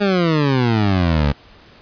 20% pulse exponential sweep, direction down, 207.7 to 68.7 Hz, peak -9 dBFS, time 0-1.33 s, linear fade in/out 20 ms, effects pink hiss -46 dBFS RMS until 1.81 s + resampled to 11025 Hz

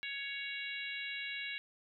harmonic tone, 557 Hz, C#5, 8 cents sharp, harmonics 3 / 4 / 5 / 6 / 7, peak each -45 / -42 / -44 / -50 / -47 dBFS, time 0.03-1.58 s, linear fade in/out 0 ms, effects none

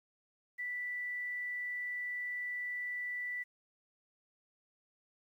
sine tone with quantisation, 1971 Hz, B6, 4 cents flat, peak -36 dBFS, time 0.58-3.44 s, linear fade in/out 20 ms, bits 11, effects none

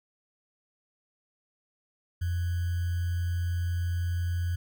sine tone with sample-and-hold, 87 Hz, F2, 6 cents flat, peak -26 dBFS, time 2.21-4.56 s, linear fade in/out 10 ms, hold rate 1575 Hz, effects none

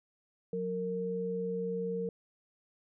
sine tone pair together, 181.91 / 460.5 Hz, F#3 / A#4, -29 / -21 cents, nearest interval octave + major third, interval 1608 cents, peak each -37 / -33 dBFS, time 0.53-2.09 s, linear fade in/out 2 ms, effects none

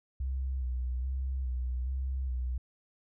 sine tone with vibrato, 64 Hz, C2, 38 cents flat, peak -30 dBFS, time 0.2-2.58 s, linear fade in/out 5 ms, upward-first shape square, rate 1.2 Hz, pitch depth 44 cents each way, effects none

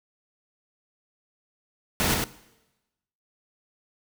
pink noise with echo, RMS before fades -24 dBFS, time 2-2.14 s, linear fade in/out 0 ms, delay 100 ms, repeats 1, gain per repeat -3 dB, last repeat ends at 2.24 s, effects noise-tail reverb RT60 1.0 s tail -19 dB re dry

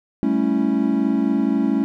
triangle chord, A dominant seventh, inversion third, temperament equal, 196 / 220 / 277.2 / 329.6 Hz, G3 / A3 / C#4 / E4, 0 / 0 / 0 / 0 cents, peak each -23 / -19 / -18 / -23 dBFS, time 0.23-1.84 s, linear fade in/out 0 ms, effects none

